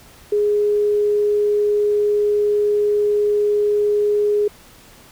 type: tone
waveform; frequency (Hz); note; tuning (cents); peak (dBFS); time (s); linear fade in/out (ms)
sine; 415.3; G#4; 0; -14; 0.32-4.48; 5
effects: pink hiss -46 dBFS RMS until 5.11 s